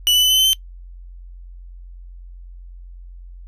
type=tone with pitch steps; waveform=40% pulse; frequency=2960 / 2986 / 3012 / 3038 / 3064 / 3091 Hz; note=F#7 / F#7 / F#7 / F#7 / G7 / G7; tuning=0 / +15 / +30 / +45 / -40 / -25 cents; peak=-11 dBFS; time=0.07-0.532 s; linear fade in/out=0 ms; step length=77 ms; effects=noise-tail reverb RT60 0.1 s tail -22 dB re dry + added 44 Hz sine -35 dBFS peak until 3.47 s